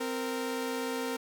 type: tone pair together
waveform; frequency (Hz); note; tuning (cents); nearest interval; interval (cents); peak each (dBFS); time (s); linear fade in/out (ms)
sawtooth; 260 / 463.2; C4 / A#4; -11 / -11; minor seventh; 1000; -31 / -30; 0-1.17; 10
effects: none